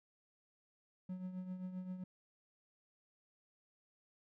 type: tone with tremolo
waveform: triangle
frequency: 184 Hz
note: F#3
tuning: 9 cents flat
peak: -37 dBFS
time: 1.09-2.04 s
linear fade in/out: 5 ms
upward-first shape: triangle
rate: 7.6 Hz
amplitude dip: 65%
effects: none